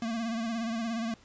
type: tone with vibrato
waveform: square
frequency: 228.3 Hz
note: A#3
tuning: 36 cents flat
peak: -31 dBFS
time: 0.02-1.14 s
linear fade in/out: 2 ms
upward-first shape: sine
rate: 17 Hz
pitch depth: 58 cents each way
effects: pink hiss -59 dBFS RMS until 1.24 s + resampled to 16000 Hz